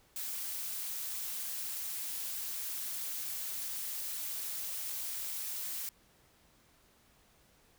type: noise with amplitude modulation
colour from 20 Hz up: blue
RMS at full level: -37 dBFS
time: 0.16-5.89 s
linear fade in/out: 2 ms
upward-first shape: sine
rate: 290 Hz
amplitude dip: 40%
effects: pink hiss -66 dBFS RMS until 7.78 s